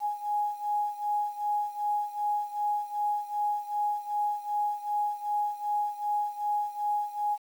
sine beating tone pair, 830 / 832.6 Hz, G#5 / G#5, -1 / +4 cents, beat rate 2.6 Hz, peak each -29 / -32 dBFS, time 0-7.38 s, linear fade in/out 50 ms, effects 9-bit

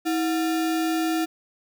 sine tone with sample-and-hold, 322.5 Hz, E4, 38 cents flat, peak -21 dBFS, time 0.05-1.26 s, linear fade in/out 20 ms, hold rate 1050 Hz, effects none

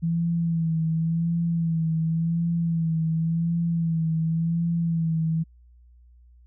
sine tone with vibrato, 164.81 Hz, E3, in tune, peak -21 dBFS, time 0.02-5.44 s, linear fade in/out 20 ms, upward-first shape sine, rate 0.91 Hz, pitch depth 43 cents each way, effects added 60 Hz sine -50 dBFS peak until 6.46 s

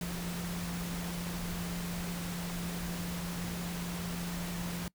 sine tone in noise, 173.9 Hz, F3, 7 cents flat, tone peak -36 dBFS, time 0.01-4.88 s, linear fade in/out 2 ms, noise pink, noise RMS -41 dBFS, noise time 0.01-4.88 s, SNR +2 dB, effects noise-tail reverb RT60 0.1 s tail -23 dB re dry

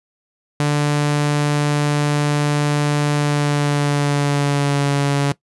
sawtooth tone with pitch glide, 146.83 to 141.66 Hz, D3 to C#3, 0 to +38 cents, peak -11 dBFS, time 0.6-5.32 s, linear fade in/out 0 ms, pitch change -62 cents, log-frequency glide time 3.14-4.91 s, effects noise-tail reverb RT60 0.1 s tail -19 dB re dry + resampled to 24000 Hz

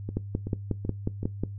two click trains, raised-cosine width 3 ms, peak -14 / -20 dBFS, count 8 / 4, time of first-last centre 0.17-1.436 / 0.09-1.231 s, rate 5.53 / 2.63 Hz, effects noise-tail reverb RT60 0.2 s tail -20 dB re dry + added 100 Hz sine -35 dBFS peak until 1.58 s

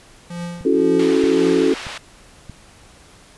square tone with tremolo, 173.2 Hz, F3, 14 cents flat, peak -25 dBFS, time 0.3-1.73 s, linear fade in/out 5 ms, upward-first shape triangle, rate 1.9 Hz, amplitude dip 100%
click train, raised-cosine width 5 ms, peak -22 dBFS, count 4, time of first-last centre 0.61-2.497 s, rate 1.59 Hz
sine chord, F# minor seventh, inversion second, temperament equal with one note detuned, 277.2 / 329.6 / 370 / 436 Hz, C#4 / E4 / F#4 / A4, 0 / 0 / 0 / -16 cents, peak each -18 / -20 / -18 / -18 dBFS, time 0.65-1.74 s, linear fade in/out 5 ms
white band-pass noise, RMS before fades -32 dBFS, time 0.99-1.98 s, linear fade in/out 5 ms, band 510 to 3300 Hz, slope 12 dB/octave
effects pink hiss -47 dBFS RMS until 3.37 s + resampled to 24000 Hz

